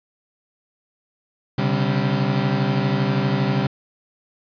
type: chord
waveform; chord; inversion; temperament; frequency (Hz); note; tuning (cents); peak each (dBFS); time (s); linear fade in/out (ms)
35% pulse; C suspended second; none; equal with one note detuned; 130.81 / 143.31 / 196; C3 / D3 / G3; 0 / -42 / 0; -21; 1.58-3.67; 5
effects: resampled to 11025 Hz + 9-bit